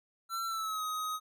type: tone with pitch glide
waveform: square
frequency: 1349 to 1258.7 Hz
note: E6 to D#6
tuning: +40 to +20 cents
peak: -34 dBFS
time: 0.29-1.2 s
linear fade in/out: 50 ms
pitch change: -120 cents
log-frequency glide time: 0.47-0.83 s
effects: none